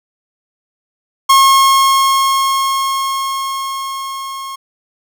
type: tone with level ramp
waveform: 45% pulse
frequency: 1082 Hz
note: C#6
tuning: 42 cents flat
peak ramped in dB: -5 to -24 dBFS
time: 1.29-4.56 s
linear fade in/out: 10 ms
effects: none